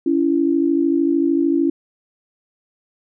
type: tone pair together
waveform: sine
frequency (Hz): 281.8 / 335.1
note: C#4 / E4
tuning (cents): +29 / +29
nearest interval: minor third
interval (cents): 300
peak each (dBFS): -17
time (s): 0.06-1.7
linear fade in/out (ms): 5
effects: none